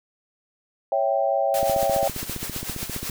sine chord, C# diminished, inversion none, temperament equal, 554.4 / 659.3 / 784 Hz, C#5 / E5 / G5, 0 / 0 / 0 cents, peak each -23 / -24 / -24 dBFS, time 0.92-2.08 s, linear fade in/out 2 ms
white noise with tremolo, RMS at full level -30 dBFS, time 1.54-3.1 s, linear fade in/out 2 ms, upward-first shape triangle, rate 8 Hz, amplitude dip 65%
click train, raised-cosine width 3 ms, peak -19 dBFS, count 23, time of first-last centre 1.63-3.097 s, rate 15 Hz
effects none

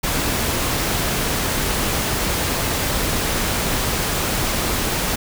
pink noise, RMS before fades -21 dBFS, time 0.03-5.16 s, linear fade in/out 10 ms, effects none

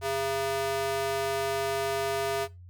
square tone with high-pass filter, 135.6 Hz, C#3, 38 cents flat, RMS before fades -30 dBFS, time 0.01-2.48 s, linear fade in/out 50 ms, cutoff 530 Hz, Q 1.6, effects noise-tail reverb RT60 0.2 s tail -17 dB re dry + added 89 Hz sine -45 dBFS peak until 2.69 s

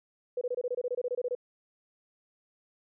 sine tone bursts, 493.9 Hz, B4, in tune, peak -28 dBFS, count 15, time 0.37-1.351 s, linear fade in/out 5 ms, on 43 ms, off 24 ms, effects none

